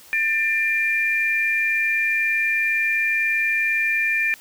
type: tone pair together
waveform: sine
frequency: 1789 / 2384 Hz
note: A6 / D7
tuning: +28 / +25 cents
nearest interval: perfect fourth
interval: 497 cents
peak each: -22 / -20 dBFS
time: 0.13-4.34 s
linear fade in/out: 0 ms
effects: white hiss -47 dBFS RMS until 4.4 s